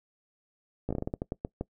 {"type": "slowing click train", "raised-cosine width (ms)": 2, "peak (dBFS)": -18, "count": 12, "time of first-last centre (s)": [0.89, 1.61], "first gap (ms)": 16, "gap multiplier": 1.26, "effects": ["noise-tail reverb RT60 0.1 s tail -22 dB re dry"]}